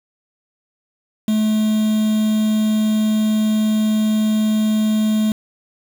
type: tone with quantisation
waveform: triangle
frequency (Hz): 215.9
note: A3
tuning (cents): -33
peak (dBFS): -12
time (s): 1.28-5.32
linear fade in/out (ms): 2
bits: 5
effects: none